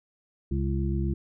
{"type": "harmonic tone", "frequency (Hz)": 68, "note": "C#2", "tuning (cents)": -33, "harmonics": [1, 2, 3, 5], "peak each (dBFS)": [-27, -30, -32, -34], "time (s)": [0.51, 1.14], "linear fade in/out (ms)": 5, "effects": []}